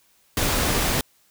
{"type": "noise", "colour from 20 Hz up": "pink", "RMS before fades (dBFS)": -22, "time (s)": [0.37, 1.01], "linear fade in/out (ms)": 2, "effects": ["white hiss -61 dBFS RMS until 1.3 s"]}